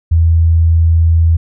sine tone, 82.4 Hz, E2, in tune, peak -6 dBFS, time 0.11-1.37 s, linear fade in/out 10 ms, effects none

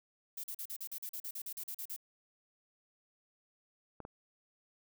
violet noise bursts, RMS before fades -42 dBFS, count 15, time 0.37-1.964 s, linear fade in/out 5 ms, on 68 ms, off 41 ms
clicks, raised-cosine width 1 ms, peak -31 dBFS, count 2, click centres 4.003 / 4.051 s
effects none

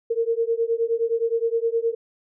sine beating tone pair, 455.3 / 464.9 Hz, A#4 / A#4, -41 / -5 cents, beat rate 9.6 Hz, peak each -23 dBFS, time 0.1-1.95 s, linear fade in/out 10 ms, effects none

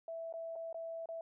sine tone with dropouts, 659.3 Hz, E5, in tune, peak -40 dBFS, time 0.08-1.21 s, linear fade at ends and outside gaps 2 ms, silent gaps 0.326-0.338 / 0.556-0.56 / 0.728-0.744 / 1.058-1.088 s, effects none

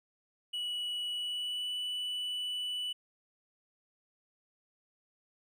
triangle tone with pitch glide, 2938 to 2969 Hz, F#7 to F#7, -13 to +5 cents, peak -32 dBFS, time 0.53-2.93 s, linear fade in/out 10 ms, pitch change +18 cents, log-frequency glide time 1.12-1.72 s, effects none

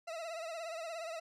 40% pulse tone with vibrato, 659.3 Hz, E5, in tune, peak -39 dBFS, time 0.07-1.2 s, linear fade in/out 10 ms, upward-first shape triangle, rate 17 Hz, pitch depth 86 cents each way, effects low-pass 8000 Hz 12 dB/octave

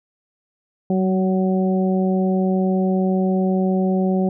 harmonic tone with a mistuned harmonic, 187.1 Hz, F#3, 20 cents sharp, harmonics 1 / 2 / 3 / 4, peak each -17 / -23 / -27 / -29 dBFS, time 0.9-4.29 s, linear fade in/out 2 ms, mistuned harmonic 1, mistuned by +17 cents, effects none

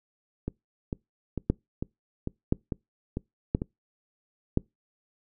two click trains, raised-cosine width 3 ms, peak -17 / -9 dBFS, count 8 / 4, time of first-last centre 0.48-3.619 / 1.5-4.574 s, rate 2.23 / 0.976 Hz, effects noise-tail reverb RT60 0.2 s tail -25 dB re dry

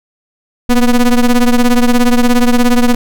square ring-modulated tone, 123.47 Hz, B2, in tune, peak -4 dBFS, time 0.69-2.95 s, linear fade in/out 5 ms, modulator 115 Hz, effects none

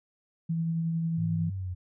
sine tone with tremolo, 164.81 Hz, E3, in tune, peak -25 dBFS, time 0.49-1.5 s, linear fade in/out 10 ms, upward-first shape triangle, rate 11 Hz, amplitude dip 25%
sine linear sweep, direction down, 110 to 89 Hz, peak -31 dBFS, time 1.17-1.75 s, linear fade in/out 20 ms
effects none

